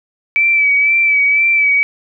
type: tone with vibrato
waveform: sine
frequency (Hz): 2305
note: D7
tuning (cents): -33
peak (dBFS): -9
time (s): 0.36-1.83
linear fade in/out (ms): 0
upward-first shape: sine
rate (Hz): 2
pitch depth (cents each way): 36
effects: none